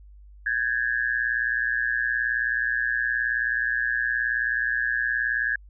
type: tone with amplitude modulation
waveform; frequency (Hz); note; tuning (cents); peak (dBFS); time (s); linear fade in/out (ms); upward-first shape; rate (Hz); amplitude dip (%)
sine; 1661.2; G#6; 0; -18; 0.46-5.56; 5; sine; 119; 95
effects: added 50 Hz sine -45 dBFS peak until 5.69 s